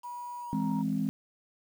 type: tone with pitch glide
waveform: sine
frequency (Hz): 968 to 938.3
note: B5 to A#5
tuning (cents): -35 to +11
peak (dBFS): -37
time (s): 0.03-0.83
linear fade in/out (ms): 20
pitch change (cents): -54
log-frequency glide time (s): 0.4-0.64
type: chord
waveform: sine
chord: E augmented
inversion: none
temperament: equal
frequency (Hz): 164.81 / 207.7 / 261.6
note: E3 / G#3 / B#3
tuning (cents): 0 / 0 / 0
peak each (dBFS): -33 / -30 / -31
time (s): 0.53-1.09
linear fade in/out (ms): 0
effects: tanh soft clip ceiling -18 dBFS + 9-bit

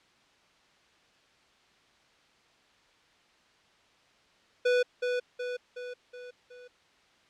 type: tone with echo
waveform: square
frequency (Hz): 493.9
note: B4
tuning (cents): 0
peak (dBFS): -23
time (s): 4.65-4.83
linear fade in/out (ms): 10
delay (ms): 370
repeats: 5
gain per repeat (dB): -5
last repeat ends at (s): 6.68
effects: white hiss -63 dBFS RMS until 7.29 s + low-pass 4000 Hz 12 dB/octave

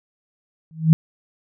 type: tone with exponential growth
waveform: sine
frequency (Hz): 160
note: D#3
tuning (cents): +49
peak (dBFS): -5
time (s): 0.71-0.93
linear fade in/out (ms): 0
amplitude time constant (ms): 46
effects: none

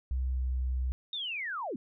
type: tone with pitch glide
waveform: sine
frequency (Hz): 64.3 to 63.63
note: C2 to C2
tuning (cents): -30 to -48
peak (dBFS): -28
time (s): 0.11-0.92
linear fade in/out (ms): 0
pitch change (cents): -18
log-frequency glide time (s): 0.31-0.41
type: linear sweep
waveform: sine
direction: down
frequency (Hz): 3734 to 197.4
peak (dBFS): -33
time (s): 1.13-1.76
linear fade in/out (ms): 2
effects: none

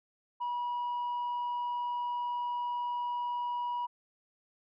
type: tone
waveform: sine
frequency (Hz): 969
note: B5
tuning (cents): -33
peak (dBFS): -29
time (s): 0.4-3.87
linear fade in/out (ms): 20
effects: tanh soft clip ceiling -30 dBFS

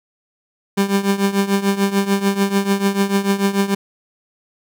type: tone with tremolo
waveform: 30% pulse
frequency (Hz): 198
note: G3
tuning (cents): +18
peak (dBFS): -9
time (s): 0.77-3.75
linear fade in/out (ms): 10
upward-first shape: triangle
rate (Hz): 6.8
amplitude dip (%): 85
effects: none

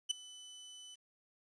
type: tone with ADSR envelope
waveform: sawtooth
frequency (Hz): 3000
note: F#7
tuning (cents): +23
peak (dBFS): -25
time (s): 0.09-0.96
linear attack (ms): 19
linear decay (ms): 7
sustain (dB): -22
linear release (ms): 21
effects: resampled to 22050 Hz + 11-bit

